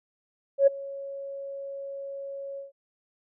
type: tone with ADSR envelope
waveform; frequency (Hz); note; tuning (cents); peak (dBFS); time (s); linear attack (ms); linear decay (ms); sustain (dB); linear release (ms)
sine; 553; C#5; -4; -12; 0.58-2.72; 90; 13; -22; 140
effects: tanh soft clip ceiling -8 dBFS